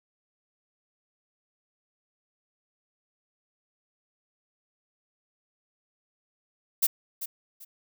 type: noise with echo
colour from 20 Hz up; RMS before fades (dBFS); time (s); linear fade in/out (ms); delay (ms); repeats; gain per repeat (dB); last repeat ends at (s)
violet; -22; 6.82-6.87; 10; 390; 2; -12; 7.65
effects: none